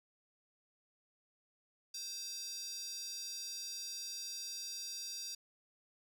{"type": "tone with high-pass filter", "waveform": "square", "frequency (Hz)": 523, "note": "C5", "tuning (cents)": -1, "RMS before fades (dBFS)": -44, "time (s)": [1.94, 5.35], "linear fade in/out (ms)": 5, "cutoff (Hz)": 5100, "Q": 9.5, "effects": []}